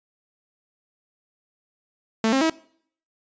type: tone with pitch steps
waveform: sawtooth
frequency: 222.5 / 267.7 / 322 Hz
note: A3 / C4 / E4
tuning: +20 / +40 / -41 cents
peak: -14 dBFS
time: 2.24-2.498 s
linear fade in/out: 2 ms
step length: 86 ms
effects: noise-tail reverb RT60 0.6 s tail -22 dB re dry + resampled to 16000 Hz